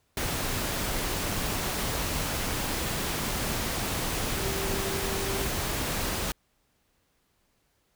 sine tone in noise, 390.2 Hz, G4, 8 cents flat, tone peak -34 dBFS, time 4.36-5.46 s, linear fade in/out 2 ms, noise pink, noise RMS -30 dBFS, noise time 0.17-6.32 s, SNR -7 dB, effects pink hiss -71 dBFS RMS until 7.95 s

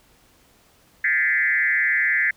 sine tone with frequency modulation, 1887 Hz, A#6, 21 cents sharp, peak -17 dBFS, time 1.04-2.31 s, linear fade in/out 5 ms, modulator 150 Hz, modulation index 1.7, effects pink hiss -57 dBFS RMS until 2.36 s

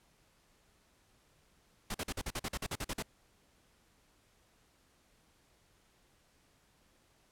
pink noise bursts, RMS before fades -37 dBFS, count 13, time 1.9-3.025 s, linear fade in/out 5 ms, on 45 ms, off 45 ms, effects pink hiss -69 dBFS RMS until 7.31 s + low-pass 12000 Hz 12 dB/octave

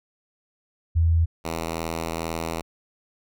sine / 5% pulse tone pair in turn, 82.6 / 82.2 Hz, E2 / E2, +4 / -4 cents, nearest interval unison, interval 8 cents, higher first, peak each -16 dBFS, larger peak neither, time 0.95-1.26 / 1.44-2.62 s, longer second, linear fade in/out 20 ms, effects none

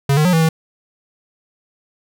square tone with pitch steps, 139.1 / 152.5 / 180.9 / 162.5 / 160.9 Hz, C#3 / D#3 / F#3 / E3 / E3, +6 / -34 / -39 / -24 / -42 cents, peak -12 dBFS, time 0.09-0.49 s, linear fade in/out 5 ms, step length 80 ms, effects none

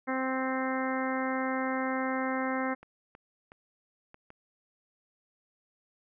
harmonic tone, 261.6 Hz, C4, in tune, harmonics 1 / 2 / 3 / 4 / 5 / 6 / 7 / 8, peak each -32 / -35 / -37 / -38 / -39 / -40 / -40 / -41 dBFS, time 0.07-2.75 s, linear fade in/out 20 ms
clicks, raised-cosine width 0.5 ms, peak -34 dBFS, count 5, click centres 2.83 / 3.151 / 3.519 / 4.144 / 4.304 s
effects none

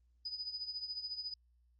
sine tone with tremolo, 4978 Hz, D#8, in tune, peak -36 dBFS, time 0.25-1.34 s, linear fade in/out 5 ms, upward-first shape triangle, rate 14 Hz, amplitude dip 80%, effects added 60 Hz sine -67 dBFS peak until 1.79 s + Opus 32 kbps

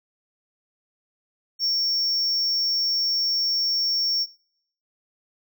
triangle tone, 5480 Hz, F8, 34 cents flat, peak -19 dBFS, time 1.59-4.27 s, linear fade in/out 50 ms, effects noise-tail reverb RT60 0.7 s tail -25 dB re dry

